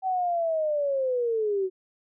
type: linear sweep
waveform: sine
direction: down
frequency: 765 to 367.7 Hz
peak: -23 dBFS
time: 0.02-1.7 s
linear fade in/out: 50 ms
effects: none